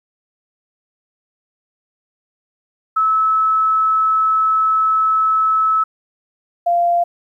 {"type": "tone pair in turn", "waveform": "sine", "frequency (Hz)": [1300, 693], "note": ["E6", "F5"], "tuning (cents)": [-24, -14], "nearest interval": "major seventh", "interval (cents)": 1090, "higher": "first", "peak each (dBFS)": -12, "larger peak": "neither", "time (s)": [[2.96, 5.84], [6.66, 7.04]], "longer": "first", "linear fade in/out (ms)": 10, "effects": ["9-bit"]}